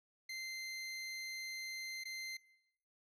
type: tone with dropouts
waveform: 25% pulse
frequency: 2079 Hz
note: C7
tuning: 12 cents flat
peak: -39 dBFS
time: 0.29-2.37 s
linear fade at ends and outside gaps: 5 ms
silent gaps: 2.038-2.053 s
effects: noise-tail reverb RT60 0.9 s tail -20 dB re dry + low-pass 10000 Hz 12 dB/octave